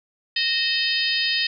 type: harmonic tone with a mistuned harmonic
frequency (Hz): 618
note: D#5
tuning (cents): -12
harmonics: 3 / 4 / 5 / 6 / 7 / 8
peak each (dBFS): -27 / -27 / -27 / -27 / -27 / -27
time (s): 0.36-1.47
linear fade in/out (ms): 5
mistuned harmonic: 4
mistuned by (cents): +89
effects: none